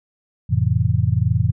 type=chord; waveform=sine; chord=F major seventh; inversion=none; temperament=just; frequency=87.31 / 109.13 / 130.96 / 163.7 Hz; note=F2 / A2 / C3 / E3; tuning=0 / -14 / +2 / -12 cents; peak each=-21 / -18 / -21 / -24 dBFS; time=0.49-1.52 s; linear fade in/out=20 ms; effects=none